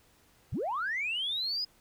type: linear sweep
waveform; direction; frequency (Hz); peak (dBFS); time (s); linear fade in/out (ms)
sine; up; 59.2 to 5060; -29; 0.52-1.65; 10
effects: tanh soft clip ceiling -25 dBFS + pink hiss -64 dBFS RMS until 1.8 s